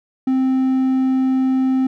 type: tone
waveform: triangle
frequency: 261.6 Hz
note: C4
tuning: in tune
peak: -12 dBFS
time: 0.27-1.87 s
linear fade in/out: 5 ms
effects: none